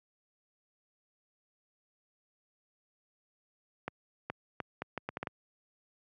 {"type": "accelerating click train", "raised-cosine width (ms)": 0.5, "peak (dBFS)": -20, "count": 9, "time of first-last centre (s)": [3.88, 5.272], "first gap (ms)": 420, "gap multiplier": 0.72, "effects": ["high-pass 100 Hz 12 dB/octave"]}